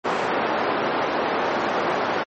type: band-pass noise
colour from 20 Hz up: white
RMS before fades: -23 dBFS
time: 0.04-2.24 s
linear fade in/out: 20 ms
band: 270 to 1000 Hz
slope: 12 dB/octave
effects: MP3 32 kbps